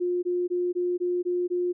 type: tone bursts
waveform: sine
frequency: 355.6 Hz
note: F4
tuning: 31 cents sharp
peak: -23 dBFS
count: 7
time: 0-1.73 s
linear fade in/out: 20 ms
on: 230 ms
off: 20 ms
effects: none